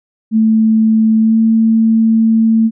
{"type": "tone with pitch glide", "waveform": "sine", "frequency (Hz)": [220.6, 223.9], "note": ["A3", "A3"], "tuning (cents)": [5, 30], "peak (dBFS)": -7, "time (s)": [0.31, 2.71], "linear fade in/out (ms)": 50, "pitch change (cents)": 25, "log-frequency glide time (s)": [1.19, 1.38], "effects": []}